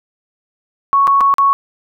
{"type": "tone with dropouts", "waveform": "sine", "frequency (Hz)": 1108.7, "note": "C#6", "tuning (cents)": 0, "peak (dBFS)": -8, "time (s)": [0.93, 1.53], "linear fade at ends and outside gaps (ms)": 0, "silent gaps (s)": [[1.071, 1.077], [1.207, 1.211], [1.34, 1.383]], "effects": []}